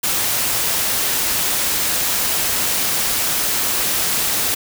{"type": "noise", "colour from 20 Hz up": "white", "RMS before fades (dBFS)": -19, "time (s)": [0.03, 4.55], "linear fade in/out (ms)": 10, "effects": []}